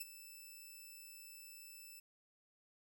5% pulse tone with ADSR envelope, 2637 Hz, E7, in tune, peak -31 dBFS, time 0-2 s, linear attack 10 ms, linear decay 26 ms, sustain -13 dB, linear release 9 ms, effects none

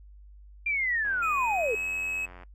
sine linear sweep, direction down, 2405 to 415.3 Hz, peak -25 dBFS, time 0.66-1.75 s, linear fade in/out 5 ms
click train, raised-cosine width 0.5 ms, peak -32 dBFS, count 125, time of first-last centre 1.05-2.434 s, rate 89.6 Hz
triangle tone with pitch glide, 2489 to 2566 Hz, D#7 to E7, 0 to -47 cents, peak -28 dBFS, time 1.22-2.26 s, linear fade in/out 10 ms, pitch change +53 cents, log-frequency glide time 1.39-1.8 s
effects noise-tail reverb RT60 0.1 s tail -21 dB re dry + added 50 Hz sine -47 dBFS peak until 2.54 s

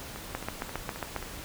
two click trains, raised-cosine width 0.5 ms, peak -23 / -16 dBFS, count 5 / 7, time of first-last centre 0.16-1.227 / 0.35-1.163 s, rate 3.75 / 7.38 Hz, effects pink hiss -42 dBFS RMS until 1.44 s

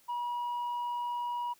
sine tone, 964 Hz, B5, 42 cents flat, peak -29 dBFS, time 0.08-1.54 s, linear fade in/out 20 ms, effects tanh soft clip ceiling -31 dBFS + white hiss -64 dBFS RMS until 1.59 s

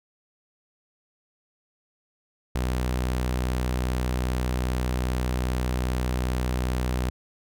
sawtooth tone, 62.5 Hz, B1, 21 cents sharp, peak -20 dBFS, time 2.55-7.1 s, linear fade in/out 5 ms, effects none

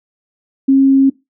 sine tone, 270.4 Hz, C#4, 43 cents flat, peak -6 dBFS, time 0.68-1.1 s, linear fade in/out 10 ms, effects noise-tail reverb RT60 0.2 s tail -19 dB re dry

